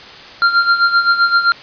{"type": "tone with tremolo", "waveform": "square", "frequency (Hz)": 1388, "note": "F6", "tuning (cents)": -11, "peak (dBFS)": -8, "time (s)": [0.42, 1.52], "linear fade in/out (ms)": 0, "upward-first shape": "sine", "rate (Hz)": 7.7, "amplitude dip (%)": 70, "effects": ["white hiss -35 dBFS RMS until 1.62 s", "resampled to 11025 Hz"]}